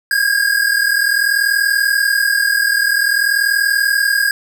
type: tone pair together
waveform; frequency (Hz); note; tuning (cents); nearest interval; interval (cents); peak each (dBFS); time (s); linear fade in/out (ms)
square; 1609 / 1649.5; G6 / G#6; +45 / -12; unison; 43; -16; 0.11-4.31; 2
effects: none